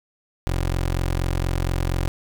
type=tone; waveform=20% pulse; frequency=44.24 Hz; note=F1; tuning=23 cents sharp; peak=-16 dBFS; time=0.47-2.08 s; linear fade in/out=0 ms; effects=none